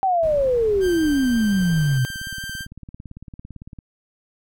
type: exponential sweep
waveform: sine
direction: down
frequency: 784 to 123.2 Hz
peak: -16 dBFS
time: 0.03-2.05 s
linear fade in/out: 0 ms
type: noise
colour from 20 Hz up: brown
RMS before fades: -34 dBFS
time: 0.23-1.98 s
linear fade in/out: 2 ms
type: tone with vibrato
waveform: sawtooth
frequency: 1568 Hz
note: G6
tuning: in tune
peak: -26 dBFS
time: 0.8-2.67 s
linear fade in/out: 50 ms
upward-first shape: square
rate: 5.6 Hz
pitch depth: 8 cents each way
type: click train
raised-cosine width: 5 ms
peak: -25 dBFS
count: 33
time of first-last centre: 1.99-3.788 s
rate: 17.8 Hz
effects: none